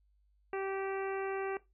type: harmonic tone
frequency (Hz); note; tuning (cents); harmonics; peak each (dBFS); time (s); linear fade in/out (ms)
388.2; G4; -17; 1 / 2 / 3 / 4 / 5 / 6 / 7; -35 / -41 / -45 / -47 / -49 / -51 / -52; 0.53-1.57; 2
effects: noise-tail reverb RT60 0.2 s tail -17 dB re dry + added 50 Hz sine -67 dBFS peak until 1.73 s